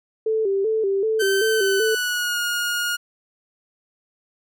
sine tone with vibrato, 415.3 Hz, G#4, in tune, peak -18 dBFS, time 0.26-1.95 s, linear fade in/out 5 ms, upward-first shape square, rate 2.6 Hz, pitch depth 100 cents each way
sawtooth tone with pitch glide, 1543 to 1431.4 Hz, G6 to F6, -28 to +42 cents, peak -18 dBFS, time 1.19-2.97 s, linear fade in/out 20 ms, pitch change -130 cents, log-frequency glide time 1.48-2.39 s
effects none

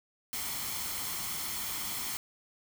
white noise with comb filter, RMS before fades -36 dBFS, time 0.33-2.17 s, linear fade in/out 0 ms, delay 0.93 ms, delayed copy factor +0.5, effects none

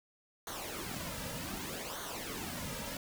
pink noise with flanger, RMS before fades -41 dBFS, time 0.47-2.97 s, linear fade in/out 2 ms, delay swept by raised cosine 0.39 to 2.79 ms, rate 0.65 Hz, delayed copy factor -0.7, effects none

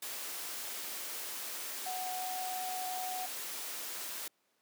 sine tone in noise, 740 Hz, F#5, in tune, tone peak -37 dBFS, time 1.86-3.26 s, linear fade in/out 5 ms, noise white, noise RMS -41 dBFS, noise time 0.02-4.28 s, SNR +1 dB, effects pink hiss -75 dBFS RMS until 4.61 s + high-pass 300 Hz 12 dB/octave

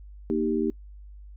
sine chord, Eb major, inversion second, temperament equal, 233.1 / 311.1 / 392 Hz, Bb3 / Eb4 / G4, 0 / 0 / 0 cents, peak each -27 dBFS, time 0.3-0.7 s, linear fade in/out 0 ms, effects noise-tail reverb RT60 0.1 s tail -24 dB re dry + added 50 Hz sine -42 dBFS peak until 1.36 s

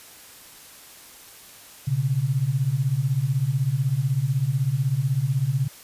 sine beating tone pair, 123.47 / 139.47 Hz, B2 / C#3, 0 / +11 cents, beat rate 16 Hz, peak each -24 / -22 dBFS, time 1.87-5.68 s, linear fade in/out 10 ms, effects white hiss -46 dBFS RMS until 5.83 s + resampled to 32000 Hz

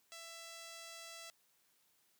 5% pulse tone, 665 Hz, E5, 15 cents sharp, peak -38 dBFS, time 0.12-1.3 s, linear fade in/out 0 ms, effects white hiss -74 dBFS RMS until 2.19 s + high-pass 100 Hz 12 dB/octave

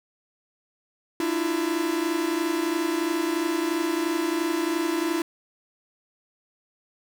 45% pulse tone cluster, 301.7 / 333.1 / 356.1 Hz, D4 / E4 / F4, +47 / +18 / +34 cents, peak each -30 / -25 / -32 dBFS, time 1.2-5.22 s, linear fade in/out 2 ms, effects none

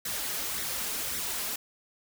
white noise with flanger, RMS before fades -33 dBFS, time 0.05-1.56 s, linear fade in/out 5 ms, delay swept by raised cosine 0.52 to 4.92 ms, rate 1.8 Hz, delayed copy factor +0.55, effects none

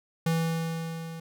square tone with level ramp, 164.2 Hz, E3, 6 cents flat, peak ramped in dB -23 to -38 dBFS, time 0.26-1.2 s, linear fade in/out 5 ms, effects none

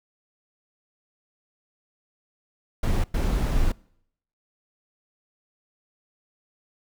brown noise bursts at uneven times, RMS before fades -22 dBFS, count 2, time 2.83-3.04 / 3.14-3.72 s, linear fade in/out 5 ms, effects noise-tail reverb RT60 0.7 s tail -24 dB re dry

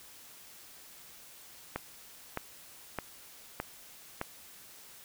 click train, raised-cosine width 0.5 ms, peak -18 dBFS, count 5, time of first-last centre 1.76-4.214 s, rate 1.63 Hz, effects white hiss -53 dBFS RMS until 5.04 s

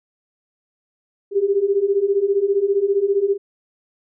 sine beating tone pair, 388 / 403 Hz, G4 / G4, -18 / +48 cents, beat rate 15 Hz, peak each -20 / -17 dBFS, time 1.31-3.38 s, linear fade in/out 50 ms, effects none

